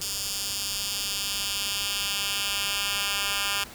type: tone with high-pass filter sweep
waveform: 10% pulse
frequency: 201 Hz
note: G3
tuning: 44 cents sharp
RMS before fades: -29 dBFS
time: 0.01-3.64 s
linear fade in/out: 5 ms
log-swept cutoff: 5100 to 2000 Hz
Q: 1.2
effects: pink hiss -44 dBFS RMS until 3.74 s